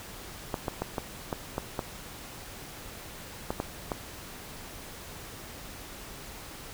clicks, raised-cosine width 1 ms, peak -15 dBFS, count 10, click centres 0.542 / 0.682 / 0.82 / 0.982 / 1.328 / 1.581 / 1.792 / 3.505 / 3.601 / 3.918 s, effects pink hiss -44 dBFS RMS until 6.73 s

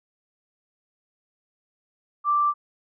sine tone, 1174.7 Hz, D6, in tune, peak -18 dBFS, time 2.24-2.54 s, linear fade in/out 50 ms, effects none

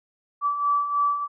sine beating tone pair, 1153 / 1156.2 Hz, D6 / D6, -32 / -27 cents, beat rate 3.2 Hz, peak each -28 / -21 dBFS, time 0.41-1.28 s, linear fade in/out 50 ms, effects none

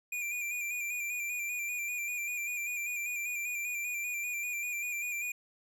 square tone with vibrato, 2406 Hz, D7, 41 cents sharp, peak -34 dBFS, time 0.12-5.32 s, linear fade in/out 5 ms, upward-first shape square, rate 5.1 Hz, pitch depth 36 cents each way, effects none

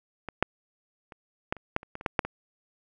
clicks, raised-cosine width 0.5 ms, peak -20 / -6 / -29 / -12 / -29 / -10 / -29 / -22 / -26 / -10 / -6 / -18 dBFS, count 12, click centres 0.287 / 0.426 / 1.122 / 1.525 / 1.567 / 1.764 / 1.831 / 1.954 / 2.011 / 2.062 / 2.192 / 2.25 s, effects none

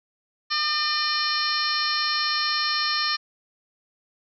harmonic tone, 603 Hz, D5, 46 cents sharp, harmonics 2 / 3 / 4 / 5 / 6 / 7 / 8 / 9, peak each -28 / -29 / -34 / -34 / -36 / -27 / -33 / -29 dBFS, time 0.5-3.17 s, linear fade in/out 20 ms, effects none

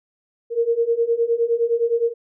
sine beating tone pair, 460 / 469.7 Hz, A#4 / A#4, -23 / +13 cents, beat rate 9.7 Hz, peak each -21 / -19 dBFS, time 0.5-2.14 s, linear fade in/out 50 ms, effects none

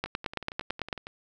two click trains, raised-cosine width 0.3 ms, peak -13 / -23 dBFS, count 9 / 12, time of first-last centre 0.04-0.928 / 0.06-1.069 s, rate 9.01 / 10.9 Hz, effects none

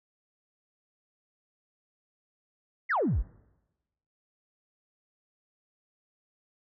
sine exponential sweep, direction down, 2217 to 37 Hz, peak -23 dBFS, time 2.89-3.23 s, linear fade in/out 20 ms, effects noise-tail reverb RT60 1.0 s tail -24 dB re dry + tanh soft clip ceiling -19 dBFS

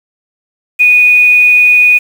sine tone with quantisation, 2472 Hz, D#7, 12 cents flat, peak -3 dBFS, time 0.79-1.99 s, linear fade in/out 20 ms, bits 5, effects none

